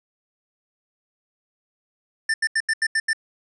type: tone bursts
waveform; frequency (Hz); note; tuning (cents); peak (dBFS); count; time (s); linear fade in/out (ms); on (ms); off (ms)
square; 1784; A6; +23; -19; 7; 2.29-3.132; 5; 50; 82
effects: resampled to 22050 Hz